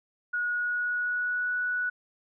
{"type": "tone with pitch glide", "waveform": "sine", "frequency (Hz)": [1452, 1474.8], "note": ["F#6", "F#6"], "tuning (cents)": [-33, -6], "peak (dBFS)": -26, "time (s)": [0.33, 1.9], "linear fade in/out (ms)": 10, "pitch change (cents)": 27, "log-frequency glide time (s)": [0.53, 1.55], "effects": []}